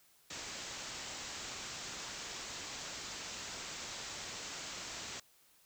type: low-pass noise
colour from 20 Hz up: white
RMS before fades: -45 dBFS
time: 0.3-5.2 s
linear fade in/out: 5 ms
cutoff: 7700 Hz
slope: 96 dB/octave
effects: white hiss -67 dBFS RMS until 5.65 s